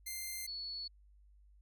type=tone pair in turn; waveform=5% pulse / sine; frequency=2094 / 4411 Hz; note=C7 / C#8; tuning=+1 / -9 cents; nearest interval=octave + minor second; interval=1290 cents; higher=second; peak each=-30 / -40 dBFS; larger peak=first; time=0.06-0.47 / 0.47-0.88 s; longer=neither; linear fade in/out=10 ms; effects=added 50 Hz sine -60 dBFS peak until 1.61 s